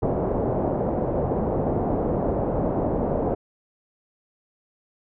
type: low-pass noise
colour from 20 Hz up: white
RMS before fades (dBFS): -24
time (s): 0.02-3.35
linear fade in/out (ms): 10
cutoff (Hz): 660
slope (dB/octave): 24
effects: none